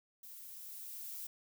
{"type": "noise with level ramp", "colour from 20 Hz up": "violet", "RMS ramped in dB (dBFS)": [-52, -44], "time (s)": [0.23, 1.27], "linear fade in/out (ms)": 5, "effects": []}